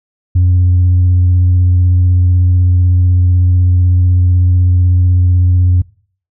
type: tone with vibrato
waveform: sine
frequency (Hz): 89.8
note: F2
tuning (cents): +49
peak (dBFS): -4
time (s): 0.35-5.82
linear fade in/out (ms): 10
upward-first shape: sine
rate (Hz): 16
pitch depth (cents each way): 18
effects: noise-tail reverb RT60 0.5 s tail -23 dB re dry + tanh soft clip ceiling -4 dBFS